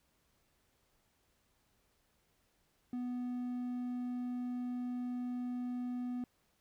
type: tone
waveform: triangle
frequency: 246.9 Hz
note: B3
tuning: in tune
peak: -34 dBFS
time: 2.93-6.24 s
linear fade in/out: 2 ms
effects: pink hiss -75 dBFS RMS until 6.6 s